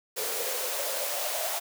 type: noise with high-pass filter sweep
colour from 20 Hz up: white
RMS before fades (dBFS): -31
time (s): 0.16-1.6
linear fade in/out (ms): 20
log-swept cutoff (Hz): 450 to 680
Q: 7.1
effects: none